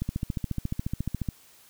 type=click train; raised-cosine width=5 ms; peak=-16 dBFS; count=19; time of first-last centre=0.02-1.288 s; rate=14.2 Hz; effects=white hiss -56 dBFS RMS until 1.69 s

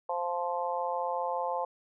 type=harmonic tone; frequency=174.61 Hz; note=F3; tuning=in tune; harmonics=3 / 4 / 5 / 6; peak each=-34 / -36 / -33 / -37 dBFS; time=0.09-1.65 s; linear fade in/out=5 ms; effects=none

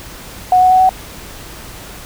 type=tone with pitch steps; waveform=sine; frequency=734 / 739.5 / 745.1 / 750.7 Hz; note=F#5 / F#5 / F#5 / F#5; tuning=-14 / -1 / +12 / +25 cents; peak=-6 dBFS; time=0.52-0.892 s; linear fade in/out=2 ms; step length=93 ms; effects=added 50 Hz sine -40 dBFS peak until 2.05 s + pink hiss -33 dBFS RMS until 2.05 s

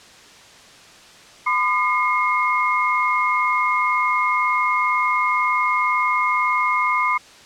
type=tone cluster; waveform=sine; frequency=1009 / 1211 / 2149 Hz; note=B5 / D#6 / C7; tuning=+37 / -47 / +46 cents; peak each=-21 dBFS; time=1.46-7.18 s; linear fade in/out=10 ms; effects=white hiss -45 dBFS RMS until 7.45 s + low-pass 6000 Hz 12 dB/octave

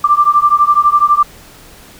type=beating tone pair; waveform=sine; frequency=1174.7 / 1186.7 Hz; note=D6 / D6; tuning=0 / +18 cents; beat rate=12 Hz; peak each=-10 dBFS; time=0.04-1.23 s; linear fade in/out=5 ms; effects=pink hiss -39 dBFS RMS until 1.99 s

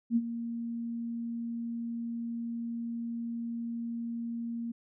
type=tone with ADSR envelope; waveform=sine; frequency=233.1 Hz; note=A#3; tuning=in tune; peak=-21 dBFS; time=0.1-4.72 s; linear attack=62 ms; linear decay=45 ms; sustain=-12 dB; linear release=9 ms; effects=none

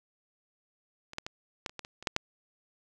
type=clicks; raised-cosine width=0.2 ms; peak=-27 / -16 / -20 / -15 / -29 / -21 / -27 / -28 / -10 / -9 dBFS; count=10; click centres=1.134 / 1.184 / 1.265 / 1.662 / 1.695 / 1.793 / 1.849 / 2.026 / 2.072 / 2.164 s; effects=none

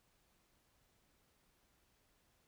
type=silence; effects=pink hiss -75 dBFS RMS until 2.47 s

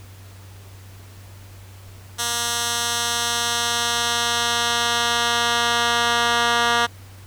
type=tone with band-pass filter sweep; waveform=10% pulse; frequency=236.5 Hz; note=A#3; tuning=25 cents sharp; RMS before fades=-21 dBFS; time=2.18-6.87 s; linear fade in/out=20 ms; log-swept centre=7200 to 2300 Hz; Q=0.73; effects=added 96 Hz sine -40 dBFS peak until 7.26 s + pink hiss -48 dBFS RMS until 7.26 s

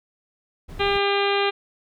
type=noise; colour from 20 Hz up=brown; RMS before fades=-36 dBFS; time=0.68-0.99 s; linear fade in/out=20 ms
type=harmonic tone; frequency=400.6 Hz; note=G4; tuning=38 cents sharp; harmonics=1 / 2 / 3 / 4 / 5 / 6 / 7 / 8 / 9 / 10; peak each=-22 / -26 / -28 / -31 / -32 / -29 / -31 / -32 / -35 / -34 dBFS; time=0.79-1.51 s; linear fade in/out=20 ms
effects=none

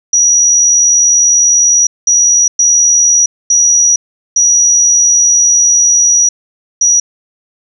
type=tone bursts at uneven times; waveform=sine; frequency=5810 Hz; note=F#8; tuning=32 cents flat; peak=-5 dBFS; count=6; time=0.13-1.87 / 2.07-2.48 / 2.59-3.26 / 3.5-3.96 / 4.36-6.29 / 6.81-7 s; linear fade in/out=5 ms; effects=none

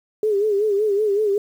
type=tone with vibrato; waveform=sine; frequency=414.1 Hz; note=G#4; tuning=5 cents flat; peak=-16 dBFS; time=0.23-1.38 s; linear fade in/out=2 ms; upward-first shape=sine; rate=5.3 Hz; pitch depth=88 cents each way; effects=8-bit

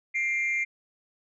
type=tone pair together; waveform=sine; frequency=2100 / 2364 Hz; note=C7 / D7; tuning=+6 / +11 cents; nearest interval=major second; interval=205 cents; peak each=-24 / -29 dBFS; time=0.14-0.65 s; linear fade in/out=20 ms; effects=tanh soft clip ceiling -21 dBFS

